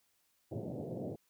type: band-pass noise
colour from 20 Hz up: pink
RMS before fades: -41 dBFS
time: 0.51-1.16 s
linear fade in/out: 10 ms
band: 100 to 650 Hz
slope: 48 dB/octave
effects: white hiss -75 dBFS RMS until 1.29 s